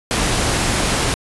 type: noise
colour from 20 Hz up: pink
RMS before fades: -18 dBFS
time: 0.11-1.14 s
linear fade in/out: 0 ms
effects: resampled to 24000 Hz